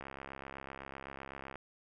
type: click train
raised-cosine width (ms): 0.5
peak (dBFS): -29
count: 106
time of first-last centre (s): 0.01-1.556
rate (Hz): 67.9
effects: none